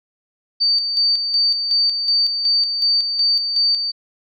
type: tone with tremolo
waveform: sine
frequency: 4600 Hz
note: D8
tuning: 37 cents flat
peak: -13 dBFS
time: 0.6-3.92 s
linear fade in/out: 20 ms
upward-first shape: square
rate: 2.7 Hz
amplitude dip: 50%
effects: none